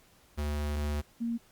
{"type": "tone pair in turn", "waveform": ["square", "sine"], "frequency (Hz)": [73.9, 232.9], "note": ["D2", "A#3"], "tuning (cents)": [11, -1], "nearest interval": "octave + minor sixth", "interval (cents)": 1988, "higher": "second", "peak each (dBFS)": [-30, -29], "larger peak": "second", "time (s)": [[0.37, 1.02], [1.2, 1.38]], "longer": "first", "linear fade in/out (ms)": 20, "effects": ["pink hiss -62 dBFS RMS until 1.51 s", "Opus 48 kbps"]}